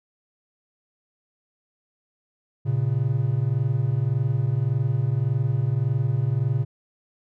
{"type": "tone pair together", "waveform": "triangle", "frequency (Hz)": [114.9, 136.64], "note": ["A#2", "C#3"], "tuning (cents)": [-25, -25], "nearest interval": "minor third", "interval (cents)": 300, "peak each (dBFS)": -21, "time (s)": [2.65, 6.65], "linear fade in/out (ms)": 20, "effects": []}